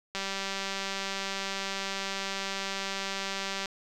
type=click train; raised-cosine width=0.2 ms; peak=-16 dBFS; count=685; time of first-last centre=0.15-3.658 s; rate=195 Hz; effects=none